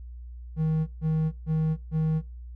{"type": "tone bursts", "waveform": "triangle", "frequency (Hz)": 157.9, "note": "D#3", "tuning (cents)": 26, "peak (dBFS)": -20, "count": 4, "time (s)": [0.56, 2.22], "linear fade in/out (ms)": 50, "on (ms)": 310, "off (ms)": 140, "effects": ["noise-tail reverb RT60 0.4 s tail -23 dB re dry", "added 60 Hz sine -38 dBFS peak until 2.55 s"]}